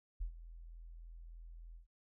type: tone with ADSR envelope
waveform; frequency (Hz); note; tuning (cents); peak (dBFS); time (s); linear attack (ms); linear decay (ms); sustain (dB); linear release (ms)
sine; 41.66; E1; +19; -34; 0.2-1.87; 15; 95; -15; 120
effects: none